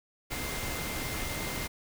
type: tone in noise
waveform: sine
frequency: 2093 Hz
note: C7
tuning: in tune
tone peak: -42 dBFS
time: 0.3-1.68 s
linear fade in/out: 20 ms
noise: pink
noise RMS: -35 dBFS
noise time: 0.3-1.68 s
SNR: -10 dB
effects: none